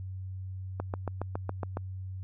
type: click train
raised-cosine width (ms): 1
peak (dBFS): -19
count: 8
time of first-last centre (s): 0.8-1.771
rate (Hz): 7.21
effects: added 94 Hz sine -36 dBFS peak until 2.23 s